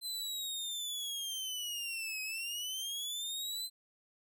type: linear two-way sweep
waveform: sawtooth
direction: down then up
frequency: 4087 to 2524 to 4087 Hz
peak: -34 dBFS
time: 0.01-3.7 s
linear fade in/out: 50 ms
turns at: 2.22 s
effects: none